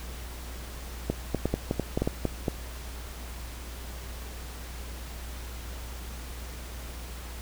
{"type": "clicks", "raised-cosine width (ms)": 2, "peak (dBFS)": -12, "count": 11, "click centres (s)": [1.1, 1.347, 1.456, 1.54, 1.711, 1.797, 1.975, 2.02, 2.075, 2.253, 2.482], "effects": ["added 60 Hz sine -38 dBFS peak until 7.41 s", "pink hiss -44 dBFS RMS until 7.41 s"]}